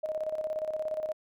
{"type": "tone with tremolo", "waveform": "sine", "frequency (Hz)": 622.3, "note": "D#5", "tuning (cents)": 0, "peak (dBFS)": -28, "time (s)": [0.03, 1.13], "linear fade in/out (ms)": 10, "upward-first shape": "square", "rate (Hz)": 17, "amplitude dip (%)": 60, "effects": []}